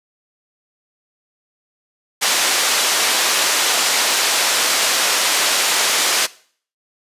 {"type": "band-pass noise", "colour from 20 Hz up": "white", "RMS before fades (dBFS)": -17, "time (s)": [2.21, 6.27], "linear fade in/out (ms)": 20, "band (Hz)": [430, 6900], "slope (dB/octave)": 12, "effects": ["noise-tail reverb RT60 0.5 s tail -20 dB re dry", "resampled to 32000 Hz"]}